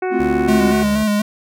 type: harmonic tone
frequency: 370 Hz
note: F#4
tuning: in tune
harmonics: 1 / 2 / 3 / 4 / 5 / 6 / 7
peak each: -19 / -24 / -34 / -30 / -37 / -34 / -41 dBFS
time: 0.02-0.83 s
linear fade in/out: 5 ms
type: chord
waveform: triangle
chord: F major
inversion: first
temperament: equal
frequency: 220 / 261.6 / 349.2 Hz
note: A3 / C4 / F4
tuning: 0 / 0 / 0 cents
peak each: -22 / -19 / -18 dBFS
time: 0.1-0.75 s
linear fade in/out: 50 ms
type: tone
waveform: 20% pulse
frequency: 73.42 Hz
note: D2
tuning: in tune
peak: -21 dBFS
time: 0.19-1.04 s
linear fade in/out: 10 ms
type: tone with vibrato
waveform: square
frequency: 210.8 Hz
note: G#3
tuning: 26 cents sharp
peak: -15 dBFS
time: 0.48-1.22 s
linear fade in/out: 5 ms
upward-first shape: square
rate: 4.2 Hz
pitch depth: 31 cents each way
effects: none